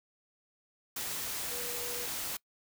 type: tone in noise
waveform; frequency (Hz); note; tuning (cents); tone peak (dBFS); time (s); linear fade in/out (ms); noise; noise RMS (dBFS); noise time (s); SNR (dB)
sine; 484.1; B4; -35; -43; 1.51-2.06; 5; white; -37; 0.96-2.37; -9
effects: noise-tail reverb RT60 0.1 s tail -23 dB re dry